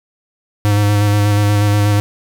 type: tone with vibrato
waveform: square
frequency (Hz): 103.2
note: G#2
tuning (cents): -10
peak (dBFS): -11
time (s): 0.65-2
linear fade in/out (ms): 0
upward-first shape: square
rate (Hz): 8.3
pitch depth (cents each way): 16
effects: none